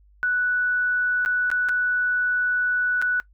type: tone with dropouts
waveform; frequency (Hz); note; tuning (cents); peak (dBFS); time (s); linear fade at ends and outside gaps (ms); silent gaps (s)
sine; 1480; F#6; 0; -19; 0.23-3.2; 0; 1.25-1.26 / 1.502-1.515 / 1.687-1.692 / 3.016-3.023
effects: noise-tail reverb RT60 0.1 s tail -20 dB re dry + added 50 Hz sine -52 dBFS peak until 3.33 s